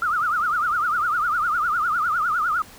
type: tone with vibrato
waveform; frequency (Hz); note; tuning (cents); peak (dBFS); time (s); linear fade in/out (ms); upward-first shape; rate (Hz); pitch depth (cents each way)
sine; 1318.5; E6; 0; -19; 0.02-2.62; 2; triangle; 9.9; 210
effects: pink hiss -45 dBFS RMS until 2.78 s